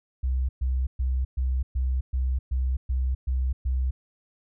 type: tone bursts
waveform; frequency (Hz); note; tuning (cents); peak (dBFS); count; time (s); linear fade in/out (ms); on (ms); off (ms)
sine; 64.4; C2; -27; -22; 10; 0.23-3.91; 10; 260; 120
effects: none